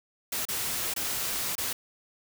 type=noise with dropouts; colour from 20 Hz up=white; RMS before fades=-31 dBFS; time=0.32-1.73 s; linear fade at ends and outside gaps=5 ms; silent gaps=0.453-0.485 / 0.939-0.962 / 1.554-1.58 s; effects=none